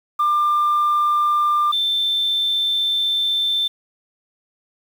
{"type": "tone pair in turn", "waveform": "sine", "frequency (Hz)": [1194, 3552], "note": ["D6", "A7"], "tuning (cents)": [28, 16], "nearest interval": "octave + perfect fifth", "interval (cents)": 1888, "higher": "second", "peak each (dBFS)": [-13, -16], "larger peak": "first", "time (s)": [[0.19, 1.72], [1.72, 3.68]], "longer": "second", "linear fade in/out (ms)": 10, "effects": ["tanh soft clip ceiling -12 dBFS", "7-bit"]}